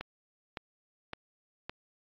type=click train; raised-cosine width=0.3 ms; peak=-21 dBFS; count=4; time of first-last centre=0.01-1.695 s; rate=1.78 Hz; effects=low-pass 5000 Hz 12 dB/octave + AAC 64 kbps